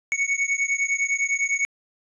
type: beating tone pair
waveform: square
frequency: 2217 / 2226.9 Hz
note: C#7 / C#7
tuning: 0 / +7 cents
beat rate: 9.9 Hz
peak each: -25 dBFS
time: 0.12-1.65 s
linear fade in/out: 0 ms
effects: resampled to 22050 Hz + 10-bit